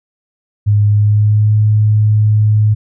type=tone with pitch glide; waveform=sine; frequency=103.83 to 106.69 Hz; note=G#2 to G#2; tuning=0 to +47 cents; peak=-7 dBFS; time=0.66-2.75 s; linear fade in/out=20 ms; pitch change=+47 cents; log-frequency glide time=0.87-1.54 s; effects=none